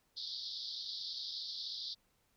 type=band-pass noise; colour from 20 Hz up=white; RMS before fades=-43 dBFS; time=0.16-1.95 s; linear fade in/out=20 ms; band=3500 to 5100 Hz; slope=96 dB/octave; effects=pink hiss -75 dBFS RMS until 2.36 s